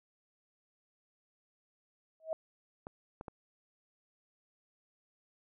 sine tone with exponential growth, 640 Hz, D#5, 49 cents sharp, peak -28 dBFS, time 2.2-2.33 s, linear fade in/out 1 ms, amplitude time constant 28 ms
clicks, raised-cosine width 1 ms, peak -29 dBFS, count 3, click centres 2.869 / 3.211 / 3.282 s
effects none

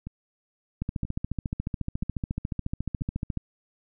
two click trains, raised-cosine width 5 ms, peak -23 / -16 dBFS, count 4 / 37, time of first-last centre 0.07-3.011 / 0.82-3.373 s, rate 1.02 / 14.1 Hz, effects none

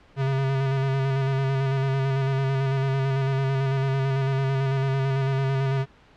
square tone with vibrato, 135.1 Hz, C#3, 44 cents flat, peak -22 dBFS, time 0.16-5.86 s, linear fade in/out 50 ms, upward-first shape square, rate 9 Hz, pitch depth 22 cents each way, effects pink hiss -54 dBFS RMS until 6.16 s + low-pass 3000 Hz 12 dB/octave

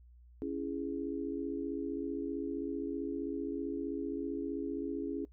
sine chord, C# minor, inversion none, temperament just, 277.2 / 332.6 / 415.8 Hz, C#4 / E4 / G#4, 0 / +16 / +2 cents, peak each -37 / -39 / -40 dBFS, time 0.42-5.25 s, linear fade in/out 0 ms, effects noise-tail reverb RT60 0.1 s tail -20 dB re dry + added 60 Hz sine -55 dBFS peak until 5.32 s

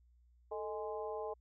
harmonic tone with a mistuned harmonic, 207.7 Hz, G#3, in tune, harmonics 2 / 3 / 4 / 5, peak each -41 / -44 / -45 / -49 dBFS, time 0.51-1.34 s, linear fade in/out 10 ms, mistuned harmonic 2, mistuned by +100 cents, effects added 60 Hz sine -64 dBFS peak until 1.4 s

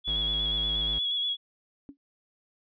sine tone with vibrato, 3369 Hz, G#7, 24 cents sharp, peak -26 dBFS, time 0.04-1.37 s, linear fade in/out 50 ms, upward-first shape square, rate 8.4 Hz, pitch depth 24 cents each way
square tone, 54.2 Hz, A1, 25 cents flat, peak -34 dBFS, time 0.07-0.99 s, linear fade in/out 10 ms
sine tone with exponential decay, 280.5 Hz, C#4, 21 cents sharp, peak -36 dBFS, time 1.89-1.97 s, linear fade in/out 0 ms, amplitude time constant 16 ms
effects resampled to 11025 Hz

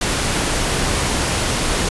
pink noise, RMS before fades -19 dBFS, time 0.01-1.89 s, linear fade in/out 5 ms, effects resampled to 24000 Hz

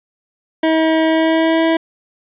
25% pulse tone with pitch glide, 320 to 326.2 Hz, D#4 to E4, +49 to -18 cents, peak -8 dBFS, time 0.63-1.77 s, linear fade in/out 5 ms, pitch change +33 cents, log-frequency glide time 1.06-1.64 s, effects resampled to 8000 Hz + 8-bit

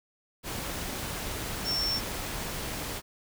sine tone in noise, 5440 Hz, F8, 46 cents flat, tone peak -27 dBFS, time 1.64-2.01 s, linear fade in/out 50 ms, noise pink, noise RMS -35 dBFS, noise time 0.43-3.02 s, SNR +5 dB, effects none

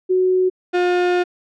sine / 35% pulse tone pair in turn, 370 / 356.9 Hz, F#4 / F4, 0 / +38 cents, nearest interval minor second, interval 62 cents, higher first, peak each -13 dBFS, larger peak neither, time 0.09-0.5 / 0.73-1.24 s, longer second, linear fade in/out 20 ms, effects low-pass 3000 Hz 12 dB/octave

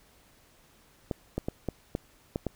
clicks, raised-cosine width 2 ms, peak -16 dBFS, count 7, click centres 1.112 / 1.38 / 1.485 / 1.687 / 1.951 / 2.359 / 2.467 s, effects pink hiss -61 dBFS RMS until 2.55 s

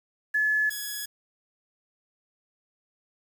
sine / 5% pulse tone pair in turn, 1715 / 1682.6 Hz, A6 / G#6, -45 / +22 cents, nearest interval unison, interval 33 cents, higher first, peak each -21 dBFS, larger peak neither, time 0.34-0.7 / 0.7-1.06 s, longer neither, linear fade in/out 10 ms, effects 8-bit

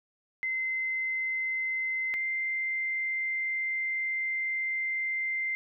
sine tone pair in turn, 2064 / 2086 Hz, C7 / C7, -24 / -6 cents, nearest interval unison, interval 18 cents, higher second, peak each -28 dBFS, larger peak neither, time 0.43-2.14 / 2.14-5.55 s, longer second, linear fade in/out 0 ms, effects none

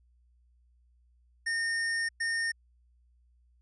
square tone bursts at uneven times, 1830 Hz, A#6, 32 cents flat, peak -29 dBFS, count 2, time 1.46-2.09 / 2.2-2.52 s, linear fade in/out 10 ms, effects added 60 Hz sine -62 dBFS peak until 3.61 s + resampled to 24000 Hz

